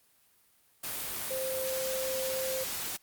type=tone in noise; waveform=sine; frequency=523.3 Hz; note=C5; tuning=in tune; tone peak=-32 dBFS; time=1.3-2.64 s; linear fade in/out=10 ms; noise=white; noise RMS=-36 dBFS; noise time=0.83-2.97 s; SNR=+1 dB; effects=white hiss -66 dBFS RMS until 3.02 s + Opus 32 kbps